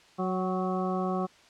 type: harmonic tone with a mistuned harmonic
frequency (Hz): 185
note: F#3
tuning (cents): 0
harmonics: 1 / 2 / 3 / 4 / 6 / 7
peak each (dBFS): -30 / -33 / -37 / -34 / -36 / -42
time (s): 0.18-1.27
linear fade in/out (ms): 20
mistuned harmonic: 4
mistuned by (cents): +21
effects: white hiss -57 dBFS RMS until 1.49 s + low-pass 5000 Hz 12 dB/octave